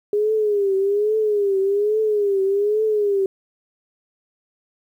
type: tone with vibrato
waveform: sine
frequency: 410 Hz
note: G#4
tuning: 22 cents flat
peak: -16 dBFS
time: 0.13-3.26 s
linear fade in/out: 2 ms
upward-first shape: triangle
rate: 1.2 Hz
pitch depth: 120 cents each way
effects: 9-bit